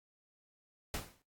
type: noise with exponential decay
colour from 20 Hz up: pink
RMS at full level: -36 dBFS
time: 0.94-1.22 s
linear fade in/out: 1 ms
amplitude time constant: 59 ms
effects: noise-tail reverb RT60 0.2 s tail -19 dB re dry + AAC 64 kbps